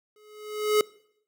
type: tone with exponential growth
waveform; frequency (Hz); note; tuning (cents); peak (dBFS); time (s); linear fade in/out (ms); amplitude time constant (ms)
square; 423.9; G#4; +35; -17; 0.16-0.81; 2; 140
effects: noise-tail reverb RT60 0.7 s tail -23 dB re dry